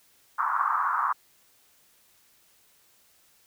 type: band-pass noise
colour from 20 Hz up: white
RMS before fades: -26 dBFS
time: 0.38-1.13 s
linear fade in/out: 10 ms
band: 980 to 1300 Hz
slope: 48 dB/octave
effects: white hiss -62 dBFS RMS until 3.46 s